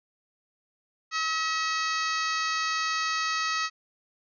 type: harmonic tone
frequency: 641 Hz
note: E5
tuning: 49 cents flat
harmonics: 2 / 3 / 4 / 5 / 6 / 7 / 8 / 9 / 10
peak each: -29 / -32 / -35 / -42 / -38 / -35 / -40 / -44 / -40 dBFS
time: 1.11-3.7 s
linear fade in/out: 50 ms
effects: none